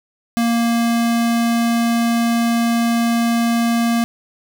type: tone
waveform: square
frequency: 233.1 Hz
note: A#3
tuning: in tune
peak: -15 dBFS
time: 0.37-4.04 s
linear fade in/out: 0 ms
effects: 8-bit